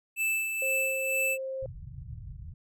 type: tone with tremolo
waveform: square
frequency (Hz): 2638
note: E7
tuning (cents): +1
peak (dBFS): -26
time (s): 0.16-1.38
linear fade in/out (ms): 50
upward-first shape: sine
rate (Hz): 2.1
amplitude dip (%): 45
type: tone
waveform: sine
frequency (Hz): 530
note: C5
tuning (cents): +22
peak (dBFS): -32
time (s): 0.62-1.66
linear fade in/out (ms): 2
type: low-pass noise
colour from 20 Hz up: white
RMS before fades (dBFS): -42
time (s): 1.62-2.54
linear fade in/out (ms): 5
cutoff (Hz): 140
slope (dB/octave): 48
effects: none